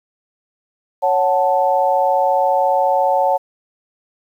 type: chord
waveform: sine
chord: F# minor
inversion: second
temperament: equal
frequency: 554.4 / 740 / 880 Hz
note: C#5 / F#5 / A5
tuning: 0 / 0 / 0 cents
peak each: -17 dBFS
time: 1.02-3.38 s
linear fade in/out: 20 ms
effects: 8-bit